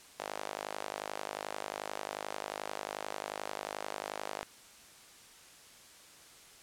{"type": "tone with high-pass filter", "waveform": "sawtooth", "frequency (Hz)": 51.3, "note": "G#1", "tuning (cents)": -21, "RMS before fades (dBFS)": -41, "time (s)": [0.19, 4.43], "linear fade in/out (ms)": 0, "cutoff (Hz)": 640, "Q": 1.6, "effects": ["white hiss -56 dBFS RMS until 6.62 s", "low-pass 10000 Hz 12 dB/octave"]}